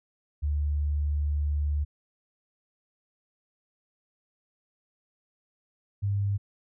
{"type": "tone pair in turn", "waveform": "sine", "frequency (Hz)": [73.42, 100.34], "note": ["D2", "G2"], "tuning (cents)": [0, 41], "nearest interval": "perfect fourth", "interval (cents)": 541, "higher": "second", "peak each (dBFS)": -24, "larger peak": "neither", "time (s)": [[0.42, 1.85], [6.02, 6.38]], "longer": "first", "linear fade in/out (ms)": 20, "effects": []}